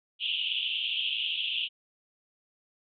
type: band-pass noise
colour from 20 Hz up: pink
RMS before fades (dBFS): -31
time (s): 0.19-1.69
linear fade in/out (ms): 50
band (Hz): 2700 to 3400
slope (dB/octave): 96
effects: none